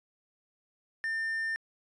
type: tone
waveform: triangle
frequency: 1800 Hz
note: A6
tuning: 39 cents sharp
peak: -28 dBFS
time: 1.04-1.56 s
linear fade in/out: 0 ms
effects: resampled to 22050 Hz